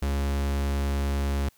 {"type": "tone", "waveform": "45% pulse", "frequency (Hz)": 70, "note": "C#2", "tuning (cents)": 18, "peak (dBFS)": -24, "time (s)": [0.02, 1.49], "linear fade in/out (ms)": 5, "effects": ["white hiss -62 dBFS RMS until 1.57 s"]}